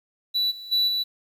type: tone with level steps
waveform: triangle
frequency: 3951 Hz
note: B7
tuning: in tune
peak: -19 / -35 / -17 / -21 dBFS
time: 0.34-1.04 s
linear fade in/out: 20 ms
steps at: 0.5 / 0.71 / 0.87 s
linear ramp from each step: 20 ms
effects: 9-bit